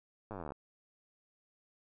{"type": "slowing click train", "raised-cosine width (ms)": 1, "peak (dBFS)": -29, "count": 19, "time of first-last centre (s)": [0.31, 0.521], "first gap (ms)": 9, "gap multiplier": 1.03, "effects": []}